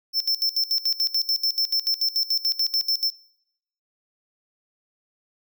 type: tone with tremolo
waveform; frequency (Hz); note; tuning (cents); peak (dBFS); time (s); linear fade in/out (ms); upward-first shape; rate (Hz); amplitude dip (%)
square; 5340; E8; +22; -19; 0.13-3.12; 50; square; 6.9; 80
effects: noise-tail reverb RT60 0.8 s tail -24 dB re dry